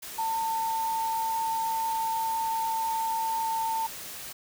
sine tone in noise, 899 Hz, A5, 37 cents sharp, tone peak -26 dBFS, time 0.18-3.87 s, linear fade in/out 10 ms, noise white, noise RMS -40 dBFS, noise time 0.02-4.33 s, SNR +11 dB, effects none

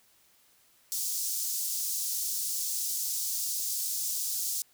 pink high-pass noise, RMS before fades -32 dBFS, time 0.92-4.62 s, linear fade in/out 0 ms, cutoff 5400 Hz, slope 24 dB/octave, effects white hiss -64 dBFS RMS until 4.73 s

